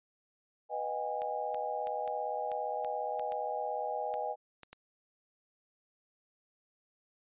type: chord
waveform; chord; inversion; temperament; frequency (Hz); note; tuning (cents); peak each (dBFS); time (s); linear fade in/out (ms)
sine; G# minor seventh; first; equal with one note detuned; 493.9 / 622.3 / 740 / 817.3; B4 / D#5 / F#5 / G#5; 0 / 0 / 0 / -28; -40 / -38 / -41 / -36; 0.69-4.36; 50
type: clicks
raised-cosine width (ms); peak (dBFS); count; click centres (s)
0.2; -30; 11; 1.219 / 1.545 / 1.871 / 2.077 / 2.517 / 2.847 / 3.195 / 3.321 / 4.14 / 4.633 / 4.73
effects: resampled to 8000 Hz